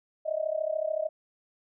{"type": "tone with amplitude modulation", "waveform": "sine", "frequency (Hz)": 627, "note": "D#5", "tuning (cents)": 13, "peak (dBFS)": -23, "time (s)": [0.25, 1.09], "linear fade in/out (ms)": 20, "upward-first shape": "sine", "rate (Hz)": 33.6, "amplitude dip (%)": 90, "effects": []}